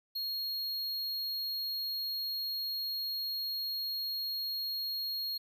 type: tone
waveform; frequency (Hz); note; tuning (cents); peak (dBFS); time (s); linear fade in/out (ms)
square; 4275; C8; +36; -34; 0.15-5.38; 10
effects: none